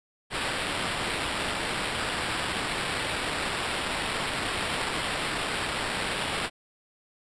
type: noise with sample-and-hold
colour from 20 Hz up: white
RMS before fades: -30 dBFS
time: 0.3-6.5 s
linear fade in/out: 50 ms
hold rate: 6300 Hz
effects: resampled to 22050 Hz